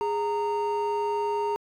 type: tone pair together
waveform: triangle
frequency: 413.1 / 924.2 Hz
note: G#4 / A#5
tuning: -9 / -15 cents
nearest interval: octave + major second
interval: 1394 cents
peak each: -25 / -25 dBFS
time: 0.01-1.56 s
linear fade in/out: 0 ms
effects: tanh soft clip ceiling -15 dBFS